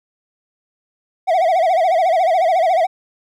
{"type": "tone with vibrato", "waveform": "triangle", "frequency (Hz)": 698.5, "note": "F5", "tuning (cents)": 0, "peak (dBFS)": -10, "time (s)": [1.27, 2.87], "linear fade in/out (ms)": 20, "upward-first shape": "sine", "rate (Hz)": 14, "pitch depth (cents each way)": 160, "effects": []}